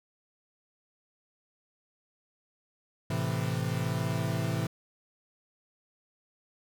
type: chord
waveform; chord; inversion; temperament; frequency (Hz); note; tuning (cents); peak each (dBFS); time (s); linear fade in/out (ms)
40% pulse; A minor; none; equal; 110 / 130.81 / 164.81; A2 / C3 / E3; 0 / 0 / 0; -32; 3.1-4.67; 5
effects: none